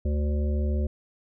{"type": "harmonic tone", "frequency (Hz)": 73.42, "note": "D2", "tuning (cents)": 0, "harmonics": [1, 3, 5, 7, 8], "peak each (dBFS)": [-23, -33, -37, -40, -41], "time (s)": [0.05, 0.87], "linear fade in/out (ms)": 5, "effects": []}